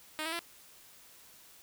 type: tone with pitch steps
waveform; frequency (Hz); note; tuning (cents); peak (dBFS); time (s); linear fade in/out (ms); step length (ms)
5% pulse; 310 / 324.5 / 339.6; D#4 / E4 / F4; -6 / -27 / -48; -23; 0.19-0.391; 0; 67
effects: white hiss -57 dBFS RMS until 1.62 s